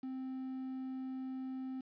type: tone with quantisation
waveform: triangle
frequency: 261.1 Hz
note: C4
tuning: 3 cents flat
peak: -37 dBFS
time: 0.03-1.81 s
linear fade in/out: 5 ms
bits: 10
effects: resampled to 11025 Hz